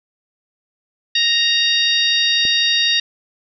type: harmonic tone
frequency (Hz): 932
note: A#5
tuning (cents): -1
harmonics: 2 / 3 / 4 / 5 / 6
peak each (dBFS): -22 / -20 / -16 / -22 / -27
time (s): 1.15-3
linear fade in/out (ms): 5
type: click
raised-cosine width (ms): 2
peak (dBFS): -18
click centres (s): 2.452
effects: none